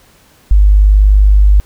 sine tone, 50.5 Hz, G#1, 48 cents flat, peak -3 dBFS, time 0.51-1.6 s, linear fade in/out 0 ms, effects pink hiss -47 dBFS RMS until 1.65 s

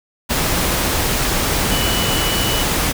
sine tone in noise, 2960 Hz, F#7, in tune, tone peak -23 dBFS, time 1.7-2.64 s, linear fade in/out 20 ms, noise pink, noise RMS -18 dBFS, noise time 0.29-2.93 s, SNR -8 dB, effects none

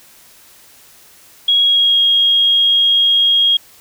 sine tone with pitch glide, 3310 to 3268 Hz, G#7 to G#7, -6 to -29 cents, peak -9 dBFS, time 1.48-3.57 s, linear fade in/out 5 ms, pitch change -23 cents, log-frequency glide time 1.62-2 s, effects white hiss -45 dBFS RMS until 3.8 s

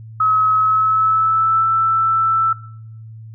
sine tone with pitch glide, 1282 to 1325.7 Hz, E6 to E6, -49 to +9 cents, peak -12 dBFS, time 0.2-2.53 s, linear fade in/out 5 ms, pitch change +58 cents, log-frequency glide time 0.54-1.68 s, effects noise-tail reverb RT60 0.7 s tail -19 dB re dry + added 111 Hz sine -33 dBFS peak until 3.34 s

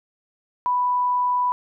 sine tone, 989 Hz, B5, 2 cents sharp, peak -18 dBFS, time 0.66-1.52 s, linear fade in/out 0 ms, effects none

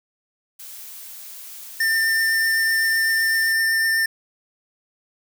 blue noise, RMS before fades -38 dBFS, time 0.59-3.53 s, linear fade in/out 10 ms
square tone with vibrato, 1800 Hz, A6, 39 cents sharp, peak -18 dBFS, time 1.8-4.06 s, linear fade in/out 5 ms, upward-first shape triangle, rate 7.9 Hz, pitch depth 10 cents each way
effects none

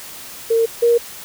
sine tone pair in turn, 456.2 / 471.5 Hz, A#4 / A#4, -37 / +20 cents, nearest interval minor second, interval 57 cents, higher second, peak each -12 / -10 dBFS, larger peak second, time 0.5-0.66 / 0.82-0.98 s, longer neither, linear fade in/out 10 ms, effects white hiss -35 dBFS RMS until 1.24 s

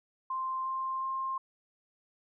sine tone with pitch steps, 1046.5 / 1053.2 / 1059.9 Hz, C6 / C6 / C6, 0 / +11 / +22 cents, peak -31 dBFS, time 0.3-1.38 s, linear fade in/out 5 ms, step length 360 ms, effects none

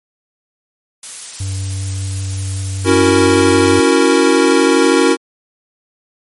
blue noise, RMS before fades -26 dBFS, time 1.03-3.91 s, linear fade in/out 2 ms
triangle tone with vibrato, 96 Hz, G2, 36 cents flat, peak -16 dBFS, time 1.4-3.8 s, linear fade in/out 5 ms, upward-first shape triangle, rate 5.2 Hz, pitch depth 11 cents each way
square chord, F# dominant seventh, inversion second, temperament equal, 277.2 / 329.6 / 370 / 466.2 Hz, C#4 / E4 / F#4 / A#4, 0 / 0 / 0 / 0 cents, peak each -15 dBFS, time 2.84-5.17 s, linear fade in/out 50 ms
effects MP3 48 kbps

